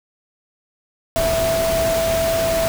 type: tone in noise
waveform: sine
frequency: 659.3 Hz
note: E5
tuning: in tune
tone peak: -17 dBFS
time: 1.16-2.68 s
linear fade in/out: 0 ms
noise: pink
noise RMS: -24 dBFS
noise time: 1.16-2.68 s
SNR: +4 dB
effects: none